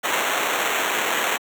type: noise with sample-and-hold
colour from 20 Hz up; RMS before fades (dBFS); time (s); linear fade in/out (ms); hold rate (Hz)
white; -22; 0.03-1.38; 20; 4900
effects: high-pass 400 Hz 12 dB/octave